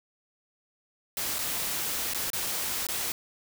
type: noise with dropouts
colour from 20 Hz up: white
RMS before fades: -31 dBFS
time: 1.17-3.12 s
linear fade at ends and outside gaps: 1 ms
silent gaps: 1.385-1.389 / 2.136-2.146 / 2.302-2.332 / 2.868-2.887 s
effects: none

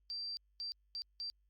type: tone bursts at uneven times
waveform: sine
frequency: 4699 Hz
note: D8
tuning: in tune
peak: -39 dBFS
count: 4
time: 0.1-0.37 / 0.6-0.72 / 0.95-1.02 / 1.2-1.3 s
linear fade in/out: 0 ms
effects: added 50 Hz sine -70 dBFS peak until 1.49 s + Opus 48 kbps

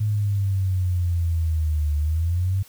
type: exponential two-way sweep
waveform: sine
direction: down then up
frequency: 107.3 to 73.5 to 98.4 Hz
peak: -19 dBFS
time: 0-2.63 s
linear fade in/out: 10 ms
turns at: 1.96 s
effects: white hiss -51 dBFS RMS until 2.68 s

